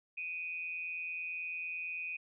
sine tone with amplitude modulation, 2489 Hz, D#7, in tune, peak -34 dBFS, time 0.17-2.17 s, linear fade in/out 10 ms, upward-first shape sine, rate 169 Hz, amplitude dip 65%, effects none

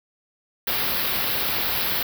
white band-stop noise, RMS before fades -24 dBFS, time 0.67-2.03 s, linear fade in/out 5 ms, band 4900 to 12000 Hz, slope 48 dB/octave, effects none

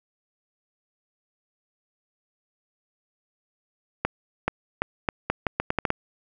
accelerating click train, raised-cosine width 0.5 ms, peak -7 dBFS, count 11, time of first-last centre 4.05-5.904 s, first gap 430 ms, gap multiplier 0.79, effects none

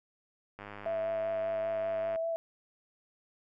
click train, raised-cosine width 0.5 ms, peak -29 dBFS, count 161, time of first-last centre 0.59-2.159 s, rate 102 Hz
sine tone with vibrato, 659.3 Hz, E5, in tune, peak -30 dBFS, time 0.86-2.36 s, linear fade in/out 0 ms, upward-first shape sine, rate 5.1 Hz, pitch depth 16 cents each way
effects none

